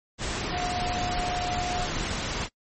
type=tone in noise; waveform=sine; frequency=718 Hz; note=F5; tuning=48 cents sharp; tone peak=-29 dBFS; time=0.5-1.88 s; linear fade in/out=50 ms; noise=pink; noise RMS=-30 dBFS; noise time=0.18-2.49 s; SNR=-2 dB; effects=noise-tail reverb RT60 0.1 s tail -23 dB re dry + MP3 32 kbps